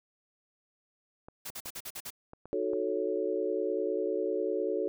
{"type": "clicks", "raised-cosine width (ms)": 1, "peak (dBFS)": -32, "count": 6, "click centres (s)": [1.285, 1.5, 1.658, 2.334, 2.456, 2.734]}
{"type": "noise bursts", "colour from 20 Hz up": "white", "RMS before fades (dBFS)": -40, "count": 7, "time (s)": [1.45, 2.105], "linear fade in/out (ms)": 10, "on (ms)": 55, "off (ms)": 45}
{"type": "chord", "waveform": "sine", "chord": "D# half-diminished seventh", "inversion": "none", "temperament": "equal", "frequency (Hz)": [311.1, 370, 440, 554.4], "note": ["D#4", "F#4", "A4", "C#5"], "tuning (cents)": [0, 0, 0, 0], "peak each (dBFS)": [-37, -33, -32, -35], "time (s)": [2.53, 4.88], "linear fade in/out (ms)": 0}
{"effects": []}